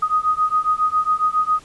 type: beating tone pair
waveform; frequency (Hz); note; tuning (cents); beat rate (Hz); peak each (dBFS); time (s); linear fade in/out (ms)
sine; 1244.5 / 1251.8; D#6 / D#6; 0 / +10; 7.3; -19; 0.02-1.6; 10
effects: pink hiss -47 dBFS RMS until 1.64 s + resampled to 24000 Hz